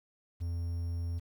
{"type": "tone with quantisation", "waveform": "triangle", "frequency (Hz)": 85.2, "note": "F2", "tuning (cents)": -42, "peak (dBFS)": -30, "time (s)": [0.4, 1.2], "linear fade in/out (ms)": 20, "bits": 10, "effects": []}